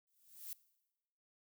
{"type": "noise with exponential growth", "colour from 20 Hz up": "violet", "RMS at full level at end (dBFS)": -43, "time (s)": [0.07, 0.53], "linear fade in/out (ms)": 1, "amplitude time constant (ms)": 98, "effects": ["noise-tail reverb RT60 1.0 s tail -20 dB re dry"]}